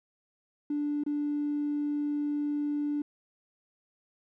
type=tone with dropouts; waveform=triangle; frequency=293 Hz; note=D4; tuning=4 cents flat; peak=-24 dBFS; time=0.7-3.02 s; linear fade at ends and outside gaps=5 ms; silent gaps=1.037-1.063 s; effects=tanh soft clip ceiling -25 dBFS